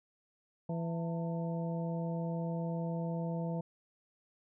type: harmonic tone with a mistuned harmonic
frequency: 166.9 Hz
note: E3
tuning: 22 cents sharp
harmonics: 1 / 2 / 3 / 4 / 5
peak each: -34 / -46 / -42 / -44 / -48 dBFS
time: 0.69-3.61 s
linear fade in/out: 5 ms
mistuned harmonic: 5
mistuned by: +120 cents
effects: none